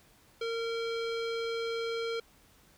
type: tone with low-pass filter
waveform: square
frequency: 459.4 Hz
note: A#4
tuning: 25 cents flat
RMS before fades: -34 dBFS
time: 0.41-2.2 s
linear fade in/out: 5 ms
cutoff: 3900 Hz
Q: 1.9
effects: pink hiss -62 dBFS RMS until 2.77 s